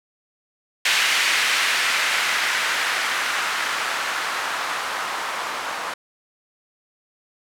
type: noise with low-pass filter sweep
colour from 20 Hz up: violet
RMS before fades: -23 dBFS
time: 0.85-5.94 s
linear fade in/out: 5 ms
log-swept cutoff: 2200 to 1000 Hz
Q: 1.4
effects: none